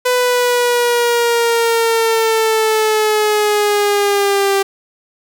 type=linear sweep; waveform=sawtooth; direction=down; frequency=500 to 392 Hz; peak=-8 dBFS; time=0.05-4.63 s; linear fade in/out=10 ms; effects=none